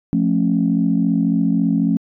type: chord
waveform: sine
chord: F augmented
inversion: none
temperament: just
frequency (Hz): 174.61 / 218.3 / 272.8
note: F3 / A3 / C#4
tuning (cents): 0 / -13 / -28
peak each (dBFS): -18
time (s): 0.13-1.97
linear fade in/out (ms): 0
effects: tanh soft clip ceiling -5 dBFS